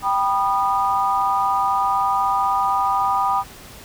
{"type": "chord", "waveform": "sine", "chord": "G augmented", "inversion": "none", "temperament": "just", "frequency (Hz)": [784, 980, 1225], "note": ["G5", "B5", "D#6"], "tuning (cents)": [0, -14, -27], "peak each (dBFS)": -21, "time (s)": [0.02, 3.44], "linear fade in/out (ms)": 50, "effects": ["pink hiss -41 dBFS RMS until 3.84 s"]}